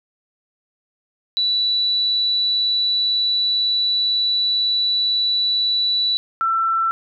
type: tone pair in turn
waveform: sine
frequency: 3951 / 1339.2 Hz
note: B7 / E6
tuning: 0 / +27 cents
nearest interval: octave + perfect fifth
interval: 1873 cents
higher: first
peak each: -16 / -16 dBFS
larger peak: neither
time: 1.37-6.17 / 6.41-6.91 s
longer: first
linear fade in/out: 0 ms
effects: none